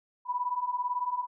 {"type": "beating tone pair", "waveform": "sine", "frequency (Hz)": [973, 991], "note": ["B5", "B5"], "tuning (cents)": [-26, 6], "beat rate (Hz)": 18, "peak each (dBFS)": [-33, -30], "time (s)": [0.25, 1.27], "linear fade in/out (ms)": 50, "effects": []}